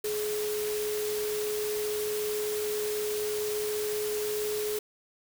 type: tone in noise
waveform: sine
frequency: 422.5 Hz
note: G#4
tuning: 30 cents sharp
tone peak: -29 dBFS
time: 0.04-4.79 s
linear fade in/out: 5 ms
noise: white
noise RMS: -37 dBFS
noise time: 0.04-4.79 s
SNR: +5 dB
effects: none